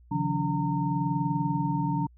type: tone cluster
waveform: sine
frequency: 136.4 / 156.4 / 177.2 / 286.9 / 917 Hz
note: C#3 / D#3 / F3 / D4 / A#5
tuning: -28 / +9 / +25 / -40 / -29 cents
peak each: -31 dBFS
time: 0.11-2.07 s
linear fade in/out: 10 ms
effects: added 60 Hz sine -52 dBFS peak until 2.17 s